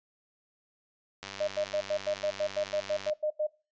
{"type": "click train", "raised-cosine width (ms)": 0.2, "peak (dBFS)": -22, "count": 184, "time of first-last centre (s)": [1.23, 3.097], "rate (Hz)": 98}
{"type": "tone bursts", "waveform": "sine", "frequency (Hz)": 609, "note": "D#5", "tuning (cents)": -37, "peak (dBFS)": -26, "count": 13, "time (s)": [1.4, 3.47], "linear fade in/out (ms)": 10, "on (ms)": 78, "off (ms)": 88}
{"effects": ["noise-tail reverb RT60 0.3 s tail -20 dB re dry", "resampled to 16000 Hz"]}